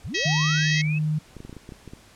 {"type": "linear sweep", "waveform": "sine", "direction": "up", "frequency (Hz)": [41.2, 2637], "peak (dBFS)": -30, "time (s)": [0.04, 0.99], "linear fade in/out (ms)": 10}
{"type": "harmonic tone", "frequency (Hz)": 643, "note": "E5", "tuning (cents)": -43, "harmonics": [3, 4, 5, 6, 7, 8, 9, 10], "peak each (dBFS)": [-27, -29, -31, -33, -34, -35, -36, -37], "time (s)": [0.14, 0.82], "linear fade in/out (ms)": 10}
{"type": "tone", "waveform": "sine", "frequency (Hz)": 153.7, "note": "D#3", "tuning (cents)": -21, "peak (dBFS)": -21, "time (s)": [0.25, 1.19], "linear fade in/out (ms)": 10}
{"type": "clicks", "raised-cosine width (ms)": 3, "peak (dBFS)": -26, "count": 10, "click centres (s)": [1.367, 1.404, 1.45, 1.495, 1.528, 1.567, 1.691, 1.722, 1.877, 1.935]}
{"effects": ["pink hiss -52 dBFS RMS until 2.15 s", "low-pass 10000 Hz 12 dB/octave"]}